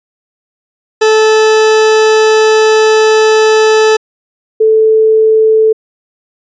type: tone pair in turn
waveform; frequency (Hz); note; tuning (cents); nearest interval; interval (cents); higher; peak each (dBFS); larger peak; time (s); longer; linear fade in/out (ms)
40% pulse / sine; 435.7 / 439; A4 / A4; -17 / -4; unison; 13; second; -4; neither; 1.01-3.97 / 4.6-5.73; first; 10
effects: resampled to 16000 Hz